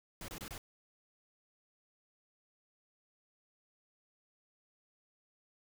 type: noise bursts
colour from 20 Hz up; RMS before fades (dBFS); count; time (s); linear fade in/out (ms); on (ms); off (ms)
pink; -45; 4; 0.21-0.58; 2; 73; 26
effects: none